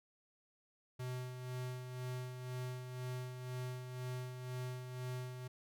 square tone with tremolo, 126.3 Hz, B2, 39 cents sharp, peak -40 dBFS, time 0.99-5.48 s, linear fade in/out 10 ms, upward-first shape sine, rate 2 Hz, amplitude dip 50%, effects none

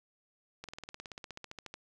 slowing click train, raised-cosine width 0.2 ms, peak -26 dBFS, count 19, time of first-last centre 0.64-1.74 s, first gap 47 ms, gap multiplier 1.03, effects none

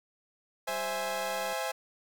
sawtooth chord, C augmented, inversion none, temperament equal, 523.3 / 659.3 / 830.6 Hz, C5 / E5 / G#5, 0 / 0 / 0 cents, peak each -32 dBFS, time 0.67-1.72 s, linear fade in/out 10 ms
click train, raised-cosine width 1 ms, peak -36 dBFS, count 163, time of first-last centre 0.69-1.529 s, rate 193 Hz
effects none

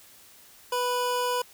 square tone pair together, 493.2 / 987.8 Hz, B4 / B5, -2 / 0 cents, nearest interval octave, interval 1202 cents, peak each -29 / -28 dBFS, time 0.72-1.42 s, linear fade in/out 5 ms, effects white hiss -53 dBFS RMS until 1.53 s

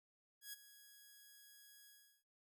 5% pulse tone with ADSR envelope, 1661.2 Hz, G#6, in tune, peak -35 dBFS, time 0.41-2.24 s, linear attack 120 ms, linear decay 18 ms, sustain -15 dB, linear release 370 ms, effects none

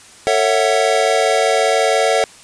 square chord, F# minor seventh, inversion first, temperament equal with one note detuned, 449.2 / 554.4 / 659.3 / 740 Hz, A4 / C#5 / E5 / F#5, +36 / 0 / 0 / 0 cents, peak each -19 dBFS, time 0.27-2.24 s, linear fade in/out 0 ms, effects white hiss -42 dBFS RMS until 2.43 s + resampled to 22050 Hz

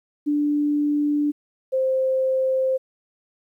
sine tone pair in turn, 293.7 / 523.9 Hz, D4 / C5, 0 / +2 cents, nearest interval minor seventh, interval 1002 cents, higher second, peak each -18 dBFS, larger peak neither, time 0.26-1.32 / 1.72-2.78 s, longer neither, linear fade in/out 20 ms, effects 10-bit

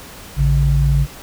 sine tone pair together, 56.07 / 140.4 Hz, A1 / C#3, +33 / +22 cents, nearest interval octave + major third, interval 1589 cents, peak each -14 dBFS, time 0.36-1.07 s, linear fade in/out 50 ms, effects pink hiss -37 dBFS RMS until 1.22 s

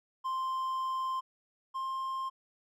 triangle tone pair in turn, 1046.5 / 1058 Hz, C6 / C6, 0 / +19 cents, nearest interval unison, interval 19 cents, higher second, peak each -29 / -31 dBFS, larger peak first, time 0.24-1.21 / 1.74-2.3 s, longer first, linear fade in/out 20 ms, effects none

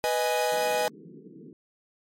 45% pulse chord, G# minor, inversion first, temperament equal, 493.9 / 622.3 / 830.6 Hz, B4 / D#5 / G#5, 0 / 0 / 0 cents, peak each -28 dBFS, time 0.04-0.88 s, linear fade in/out 0 ms
pink band-pass noise, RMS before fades -47 dBFS, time 0.52-1.53 s, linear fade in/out 2 ms, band 150 to 450 Hz, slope 96 dB/octave
effects MP3 64 kbps

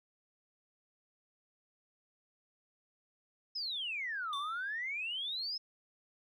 sine exponential two-way sweep, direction down then up, 5260 to 1100 to 5260 Hz, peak -35 dBFS, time 3.55-5.58 s, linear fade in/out 10 ms, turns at 4.37 s
triangle tone with exponential decay, 3560 Hz, A7, 20 cents sharp, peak -34 dBFS, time 4.33-4.84 s, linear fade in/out 1 ms, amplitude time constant 110 ms
effects tanh soft clip ceiling -28 dBFS

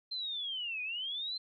sine linear two-way sweep, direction down then up, 4153 to 2447 to 4153 Hz, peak -35 dBFS, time 0.11-1.38 s, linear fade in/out 10 ms, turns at 0.82 s, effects none

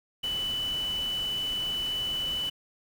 sine tone in noise, 2983 Hz, F#7, 13 cents sharp, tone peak -28 dBFS, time 0.23-2.5 s, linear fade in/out 10 ms, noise pink, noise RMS -42 dBFS, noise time 0.23-2.5 s, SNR +11 dB, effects none

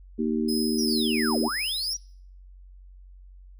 sine chord, Eb major, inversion second, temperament just, 233.3 / 311.1 / 388.9 Hz, Bb3 / Eb4 / G4, +2 / 0 / -14 cents, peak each -25 / -29 / -30 dBFS, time 0.18-1.49 s, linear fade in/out 20 ms
sawtooth tone with tremolo, 5080 Hz, D#8, 35 cents sharp, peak -26 dBFS, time 0.48-1.94 s, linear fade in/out 10 ms, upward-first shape sine, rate 2.8 Hz, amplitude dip 30%
sine linear two-way sweep, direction down then up, 5900 to 225.5 to 5900 Hz, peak -28 dBFS, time 0.78-1.97 s, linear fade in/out 10 ms, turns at 1.4 s
effects noise-tail reverb RT60 0.6 s tail -26 dB re dry + added 46 Hz sine -45 dBFS peak until 3.59 s

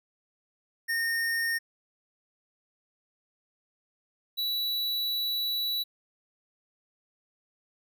square tone pair in turn, 1837 / 3935 Hz, A#6 / B7, -26 / -7 cents, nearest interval octave + minor second, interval 1319 cents, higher second, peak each -27 / -28 dBFS, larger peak first, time 0.88-1.59 / 4.37-5.84 s, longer second, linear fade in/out 20 ms, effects none

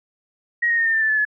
sine tone with pitch steps, 1891 / 1863.9 / 1837.2 / 1810.8 / 1784.9 / 1759.3 / 1734.1 / 1709.2 Hz, A#6 / A#6 / A#6 / A6 / A6 / A6 / A6 / G#6, +24 / -1 / -26 / +49 / +24 / -1 / -26 / +49 cents, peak -16 dBFS, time 0.62-1.252 s, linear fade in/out 10 ms, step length 79 ms, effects none

